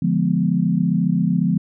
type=chord; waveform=sine; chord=D diminished seventh; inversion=none; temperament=equal with one note detuned; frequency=146.83 / 174.61 / 208.9 / 246.9 Hz; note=D3 / F3 / Ab3 / Cb4; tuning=0 / 0 / +10 / 0 cents; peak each=-24 / -18 / -22 / -23 dBFS; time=0.02-1.58 s; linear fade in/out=5 ms; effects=none